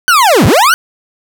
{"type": "linear two-way sweep", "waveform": "40% pulse", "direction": "down then up", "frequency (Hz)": [1533, 74.5, 1533], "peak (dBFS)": -4, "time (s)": [0.08, 0.74], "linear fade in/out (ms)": 0, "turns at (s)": 0.46, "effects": []}